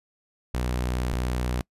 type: tone pair in turn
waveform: sawtooth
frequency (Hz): 61.74 / 61.74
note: B1 / B1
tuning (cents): 0 / 0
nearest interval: unison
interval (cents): 0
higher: neither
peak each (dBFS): -21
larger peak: neither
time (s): 0.54-1.13 / 1.13-1.61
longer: first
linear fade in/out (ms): 0
effects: noise-tail reverb RT60 0.1 s tail -26 dB re dry + resampled to 32000 Hz